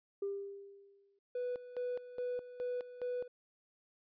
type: tone with exponential decay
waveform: sine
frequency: 398.3 Hz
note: G4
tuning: 28 cents sharp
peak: -32 dBFS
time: 0.22-1.19 s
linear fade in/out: 5 ms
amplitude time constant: 210 ms
type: tone with tremolo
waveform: triangle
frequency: 493.9 Hz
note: B4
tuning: in tune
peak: -32 dBFS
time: 1.35-3.28 s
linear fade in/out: 5 ms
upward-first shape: square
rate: 2.4 Hz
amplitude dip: 80%
effects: tanh soft clip ceiling -30 dBFS + resampled to 11025 Hz